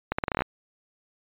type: accelerating click train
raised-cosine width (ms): 0.5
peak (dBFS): -10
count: 10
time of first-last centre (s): 0.12-0.421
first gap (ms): 65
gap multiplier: 0.82
effects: resampled to 8000 Hz